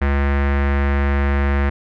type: tone with low-pass filter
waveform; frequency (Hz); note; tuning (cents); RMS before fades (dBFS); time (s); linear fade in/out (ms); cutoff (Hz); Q
square; 70.1; C#2; +20; -17; 0.01-1.7; 10; 1900; 2.6
effects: none